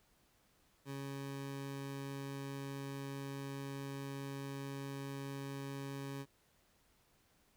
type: tone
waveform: 20% pulse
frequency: 138.1 Hz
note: C#3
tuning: 6 cents flat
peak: -37 dBFS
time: 0.85-6.26 s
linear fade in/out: 50 ms
effects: pink hiss -72 dBFS RMS until 7.56 s